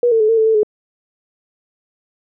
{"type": "tone with pitch steps", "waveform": "sine", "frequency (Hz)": [482.8, 450.6, 430.2, 453.3, 440.1, 443.8, 423.9], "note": ["B4", "A4", "A4", "A#4", "A4", "A4", "G#4"], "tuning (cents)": [-39, 41, -39, -48, 0, 15, 35], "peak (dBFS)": -10, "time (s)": [0.03, 0.632], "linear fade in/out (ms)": 2, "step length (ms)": 86, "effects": []}